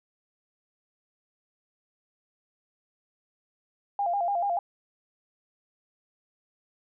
sine tone with vibrato, 748 Hz, F#5, 19 cents sharp, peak -24 dBFS, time 3.99-4.59 s, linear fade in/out 2 ms, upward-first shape square, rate 6.9 Hz, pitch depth 130 cents each way, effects none

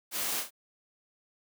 white noise with echo, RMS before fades -33 dBFS, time 0.11-0.44 s, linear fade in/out 50 ms, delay 34 ms, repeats 2, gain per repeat -6 dB, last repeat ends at 0.508 s, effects high-pass 200 Hz 12 dB/octave

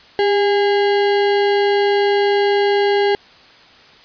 sine tone with sample-and-hold, 402.3 Hz, G4, 45 cents sharp, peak -12 dBFS, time 0.19-3.15 s, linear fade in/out 0 ms, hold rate 1225 Hz, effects white hiss -45 dBFS RMS until 4.04 s + resampled to 11025 Hz

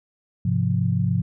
sine chord, F minor, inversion first, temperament equal, 103.83 / 130.81 / 174.61 Hz, Ab2 / C3 / F3, 0 / 0 / 0 cents, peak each -23 dBFS, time 0.45-1.22 s, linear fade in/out 5 ms, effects none

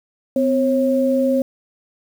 sine tone pair together, 255.8 / 542 Hz, C4 / C#5, -39 / -39 cents, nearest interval octave + minor second, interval 1300 cents, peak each -17 dBFS, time 0.36-1.42 s, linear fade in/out 2 ms, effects 7-bit

